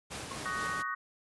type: noise with tremolo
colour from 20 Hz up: pink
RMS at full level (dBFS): -39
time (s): 0.1-0.83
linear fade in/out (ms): 20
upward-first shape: triangle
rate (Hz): 4.2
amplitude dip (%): 35
type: tone with exponential decay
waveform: sine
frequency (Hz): 1086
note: C#6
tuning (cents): -36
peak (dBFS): -37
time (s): 0.31-0.47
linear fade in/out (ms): 0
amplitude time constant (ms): 34
type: chord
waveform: sine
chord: D# minor seventh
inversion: third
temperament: just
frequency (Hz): 1120.1 / 1244.5 / 1493.4 / 1866.8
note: C#6 / D#6 / F#6 / A#6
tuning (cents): +18 / 0 / +16 / +2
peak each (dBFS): -37 / -39 / -39 / -38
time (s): 0.45-0.95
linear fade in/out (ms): 10
effects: high-pass 80 Hz 12 dB/octave + resampled to 24000 Hz